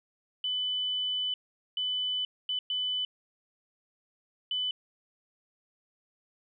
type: tone bursts at uneven times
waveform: sine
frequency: 3000 Hz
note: F#7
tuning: 23 cents sharp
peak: -28 dBFS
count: 5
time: 0.44-1.34 / 1.77-2.25 / 2.49-2.59 / 2.7-3.05 / 4.51-4.71 s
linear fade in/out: 2 ms
effects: none